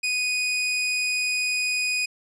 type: tone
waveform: sawtooth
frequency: 2484 Hz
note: D#7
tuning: 3 cents flat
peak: -19 dBFS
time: 0.03-2.06 s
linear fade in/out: 10 ms
effects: resampled to 22050 Hz